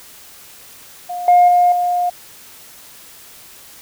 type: tone with level steps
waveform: sine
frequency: 711 Hz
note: F5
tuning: 31 cents sharp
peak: -22 / -5 / -8 / -14 dBFS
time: 1.09-2.1 s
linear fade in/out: 10 ms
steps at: 1.28 / 1.48 / 1.72 s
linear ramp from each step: 2 ms
effects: tanh soft clip ceiling -4 dBFS + white hiss -41 dBFS RMS until 3.81 s